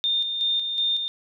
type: tone with tremolo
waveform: sine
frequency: 3627 Hz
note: A#7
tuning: 48 cents flat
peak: -20 dBFS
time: 0.04-1.08 s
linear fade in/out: 0 ms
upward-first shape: square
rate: 2.7 Hz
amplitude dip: 45%
effects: none